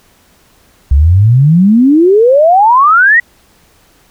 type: exponential sweep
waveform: sine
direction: up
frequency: 65 to 1956 Hz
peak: -3 dBFS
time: 0.91-3.2 s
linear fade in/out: 5 ms
effects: pink hiss -48 dBFS RMS until 4.1 s